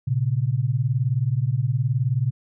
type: beating tone pair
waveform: sine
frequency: 116.54 / 135.54 Hz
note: A#2 / C#3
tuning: 0 / -39 cents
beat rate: 19 Hz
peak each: -22 dBFS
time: 0.07-2.31 s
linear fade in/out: 10 ms
effects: none